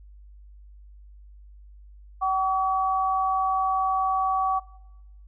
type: tone pair together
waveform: sine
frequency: 762 / 1137.4 Hz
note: G5 / C#6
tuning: -49 / +44 cents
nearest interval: perfect fifth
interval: 693 cents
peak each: -24 dBFS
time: 2.21-4.6 s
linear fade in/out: 20 ms
effects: noise-tail reverb RT60 0.9 s tail -21 dB re dry + added 50 Hz sine -45 dBFS peak until 5.27 s